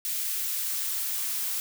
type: noise with high-pass filter sweep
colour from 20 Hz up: blue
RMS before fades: -30 dBFS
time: 0.05-1.6 s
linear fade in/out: 0 ms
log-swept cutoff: 1700 to 660 Hz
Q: 0.83
effects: none